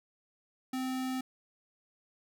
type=tone; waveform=square; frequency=258.9 Hz; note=C4; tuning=18 cents flat; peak=-33 dBFS; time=0.73-1.21 s; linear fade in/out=5 ms; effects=none